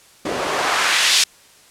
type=noise with band-pass filter sweep; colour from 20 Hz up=white; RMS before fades=-18 dBFS; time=0.25-1.24 s; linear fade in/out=5 ms; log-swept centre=310 to 4400 Hz; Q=0.99; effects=white hiss -49 dBFS RMS until 1.7 s + low-pass 10000 Hz 12 dB/octave